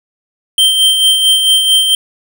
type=tone with tremolo; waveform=square; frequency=3136 Hz; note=G7; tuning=in tune; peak=-6 dBFS; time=0.58-1.95 s; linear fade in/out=2 ms; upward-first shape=sine; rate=4.5 Hz; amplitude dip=45%; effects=none